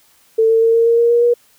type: tone with pitch steps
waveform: sine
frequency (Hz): 446.7 / 451.1 / 455.6 / 460.1 / 464.6 / 469.2 / 473.8 / 478.5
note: A4 / A4 / A#4 / A#4 / A#4 / A#4 / A#4 / A#4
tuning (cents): +26 / +43 / -40 / -23 / -6 / +11 / +28 / +45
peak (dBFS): -9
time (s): 0.38-1.34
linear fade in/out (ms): 10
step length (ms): 120
effects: white hiss -53 dBFS RMS until 1.58 s